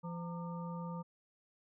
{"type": "harmonic tone with a mistuned harmonic", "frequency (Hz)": 171.1, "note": "F3", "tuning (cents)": -35, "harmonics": [1, 3, 5, 7], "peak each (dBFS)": [-40, -49, -48, -51], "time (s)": [0.03, 1.03], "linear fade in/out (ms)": 20, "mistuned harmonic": 5, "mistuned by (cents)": 120, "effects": []}